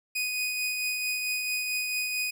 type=tone with tremolo; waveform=sawtooth; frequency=2489 Hz; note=D#7; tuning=in tune; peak=-23 dBFS; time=0.15-2.31 s; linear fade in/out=10 ms; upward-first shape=triangle; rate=4.5 Hz; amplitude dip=35%; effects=none